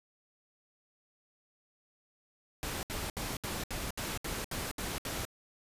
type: noise bursts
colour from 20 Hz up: pink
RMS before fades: -37 dBFS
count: 10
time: 2.63-5.251 s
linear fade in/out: 0 ms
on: 200 ms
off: 69 ms
effects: resampled to 32000 Hz